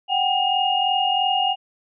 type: tone cluster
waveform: sine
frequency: 747 / 790 / 2847 Hz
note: F#5 / G5 / F7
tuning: +16 / +13 / +33 cents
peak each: -22 dBFS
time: 0.08-1.56 s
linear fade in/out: 50 ms
effects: none